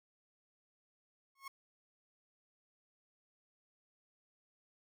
30% pulse tone with exponential growth, 1090 Hz, C#6, 29 cents flat, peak -39 dBFS, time 1.35-1.48 s, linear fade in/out 5 ms, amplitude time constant 28 ms, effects none

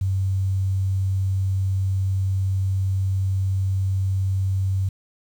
sine tone with quantisation, 95.7 Hz, G2, 41 cents flat, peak -19 dBFS, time 0.01-4.89 s, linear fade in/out 5 ms, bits 8, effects none

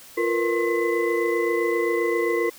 sine tone cluster, 346.8 / 461.4 / 489 / 1067 / 2016 Hz, F4 / A#4 / B4 / C6 / B6, -12 / -18 / -17 / +34 / +35 cents, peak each -24 / -23 / -30 / -31 / -28 dBFS, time 0.17-2.5 s, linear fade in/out 10 ms, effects tanh soft clip ceiling -10 dBFS + white hiss -46 dBFS RMS until 2.58 s

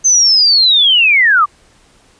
sine linear sweep, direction down, 6272 to 1126 Hz, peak -6 dBFS, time 0.04-1.46 s, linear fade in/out 20 ms, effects pink hiss -49 dBFS RMS until 2.19 s + resampled to 22050 Hz

